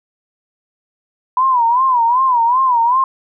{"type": "tone with vibrato", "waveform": "sine", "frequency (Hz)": 987.8, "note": "B5", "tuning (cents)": 0, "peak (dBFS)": -10, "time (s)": [1.37, 3.04], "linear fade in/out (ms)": 2, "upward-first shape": "sine", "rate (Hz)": 2.6, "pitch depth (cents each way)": 130, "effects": []}